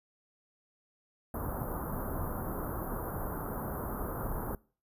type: band-stop noise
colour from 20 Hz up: pink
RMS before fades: -36 dBFS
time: 1.34-4.55 s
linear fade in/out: 2 ms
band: 1400 to 12000 Hz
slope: 48 dB/octave
effects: noise-tail reverb RT60 0.4 s tail -23 dB re dry + resampled to 32000 Hz